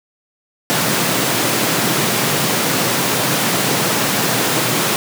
pink high-pass noise, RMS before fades -17 dBFS, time 0.7-4.96 s, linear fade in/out 0 ms, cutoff 120 Hz, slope 48 dB/octave, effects none

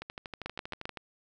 two click trains, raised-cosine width 0.3 ms, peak -19 / -23 dBFS, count 4 / 13, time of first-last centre 0.46-0.855 / 0.02-0.972 s, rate 7.6 / 12.6 Hz, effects none

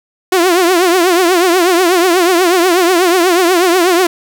sawtooth tone with vibrato, 356.2 Hz, F4, 34 cents sharp, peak -4 dBFS, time 0.32-4.07 s, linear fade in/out 5 ms, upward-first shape triangle, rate 8.2 Hz, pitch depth 140 cents each way, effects 7-bit

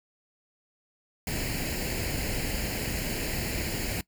pink noise with comb filter, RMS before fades -31 dBFS, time 1.27-4.01 s, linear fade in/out 2 ms, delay 0.42 ms, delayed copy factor +0.7, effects noise-tail reverb RT60 0.1 s tail -21 dB re dry

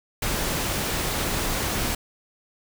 pink noise, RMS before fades -26 dBFS, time 0.22-1.95 s, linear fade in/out 5 ms, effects none

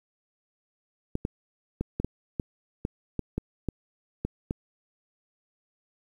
clicks, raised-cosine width 3 ms, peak -15 dBFS, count 12, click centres 1.154 / 1.251 / 1.81 / 2 / 2.046 / 2.398 / 2.851 / 3.193 / 3.38 / 3.687 / 4.25 / 4.509 s, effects 9-bit

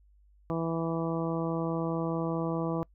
harmonic tone, 164.81 Hz, E3, in tune, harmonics 1 / 2 / 3 / 4 / 5 / 6 / 7, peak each -32 / -33 / -35 / -38 / -43 / -42 / -41 dBFS, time 0.5-2.83 s, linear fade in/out 0 ms, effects noise-tail reverb RT60 0.1 s tail -25 dB re dry + added 50 Hz sine -58 dBFS peak until 2.94 s

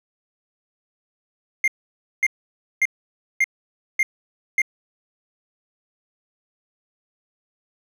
triangle tone bursts, 2113 Hz, C7, 16 cents sharp, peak -13 dBFS, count 6, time 1.64-4.618 s, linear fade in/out 2 ms, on 38 ms, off 550 ms, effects none

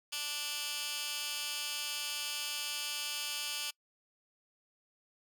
15% pulse tone with high-pass filter, 293.7 Hz, D4, in tune, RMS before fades -38 dBFS, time 0.12-3.71 s, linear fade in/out 10 ms, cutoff 3100 Hz, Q 1.1, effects noise-tail reverb RT60 0.1 s tail -25 dB re dry

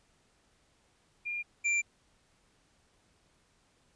sine / square tone pair in turn, 2407 / 2363 Hz, D7 / D7, +42 / +10 cents, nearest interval unison, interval 32 cents, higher first, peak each -33 / -27 dBFS, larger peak second, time 1.25-1.43 / 1.64-1.82 s, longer neither, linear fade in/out 20 ms, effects pink hiss -69 dBFS RMS until 3.95 s + resampled to 22050 Hz

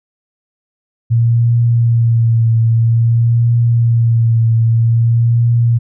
sine tone with vibrato, 116 Hz, A#2, 8 cents flat, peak -8 dBFS, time 1.1-5.79 s, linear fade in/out 20 ms, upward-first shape triangle, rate 0.51 Hz, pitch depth 35 cents each way, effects none

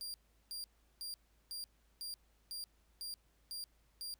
sawtooth tone bursts, 4770 Hz, D8, 26 cents sharp, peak -39 dBFS, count 9, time 0.01-4.14 s, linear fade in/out 0 ms, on 130 ms, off 370 ms, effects added 54 Hz sine -70 dBFS peak until 4.19 s + pink hiss -75 dBFS RMS until 4.19 s

